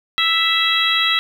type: harmonic tone with a mistuned harmonic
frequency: 660 Hz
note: E5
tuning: 2 cents sharp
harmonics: 2 / 3 / 4 / 5 / 6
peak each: -22 / -21 / -23 / -19 / -20 dBFS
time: 0.18-1.19 s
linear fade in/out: 0 ms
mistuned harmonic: 6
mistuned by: -38 cents
effects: 7-bit